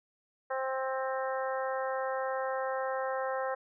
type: harmonic tone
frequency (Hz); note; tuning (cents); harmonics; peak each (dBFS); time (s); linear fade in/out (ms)
263.4; C4; +12; 2 / 3 / 4 / 5 / 6 / 7; -33 / -37 / -39 / -41 / -43 / -44; 0.5-3.55; 10
effects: none